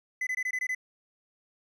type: tone bursts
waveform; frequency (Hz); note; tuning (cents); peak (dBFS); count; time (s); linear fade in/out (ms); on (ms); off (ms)
triangle; 2014; B6; +33; -26; 7; 0.21-0.749; 5; 59; 21
effects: none